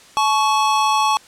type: tone pair together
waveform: square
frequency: 862 / 1113.6 Hz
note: A5 / C#6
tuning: -36 / +8 cents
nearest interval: major third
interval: 444 cents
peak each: -18 / -18 dBFS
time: 0.17-1.17 s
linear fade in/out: 0 ms
effects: white hiss -46 dBFS RMS until 1.27 s + low-pass 8000 Hz 12 dB/octave